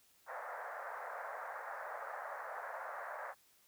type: band-pass noise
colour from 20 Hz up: pink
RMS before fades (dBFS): -45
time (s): 0.26-3.35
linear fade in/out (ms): 50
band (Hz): 550 to 1800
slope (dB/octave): 48
effects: white hiss -69 dBFS RMS until 3.67 s